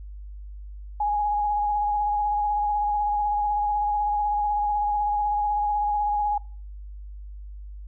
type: tone with vibrato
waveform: sine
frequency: 830.6 Hz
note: G#5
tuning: in tune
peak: -21 dBFS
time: 1-6.38 s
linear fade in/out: 5 ms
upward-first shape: sine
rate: 16 Hz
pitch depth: 21 cents each way
effects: noise-tail reverb RT60 0.4 s tail -23 dB re dry + added 50 Hz sine -36 dBFS peak until 7.87 s